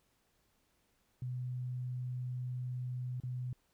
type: tone with dropouts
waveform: sine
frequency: 125.4 Hz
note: B2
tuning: 27 cents sharp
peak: -36 dBFS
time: 1.22-3.53 s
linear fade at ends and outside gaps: 2 ms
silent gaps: 3.201-3.235 s
effects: pink hiss -75 dBFS RMS until 3.73 s